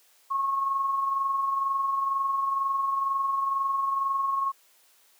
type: tone with amplitude modulation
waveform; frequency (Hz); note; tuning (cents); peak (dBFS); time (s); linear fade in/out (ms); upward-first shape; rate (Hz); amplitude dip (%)
sine; 1092; C#6; -26; -22; 0.3-4.52; 20; sine; 22.1; 40
effects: white hiss -61 dBFS RMS until 5.19 s + high-pass 400 Hz 12 dB/octave